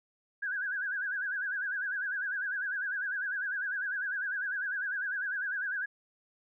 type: tone with vibrato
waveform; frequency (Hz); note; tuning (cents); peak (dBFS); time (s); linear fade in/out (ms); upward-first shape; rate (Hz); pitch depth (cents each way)
sine; 1566; G6; -2; -31; 0.42-5.86; 10; sine; 10; 120
effects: none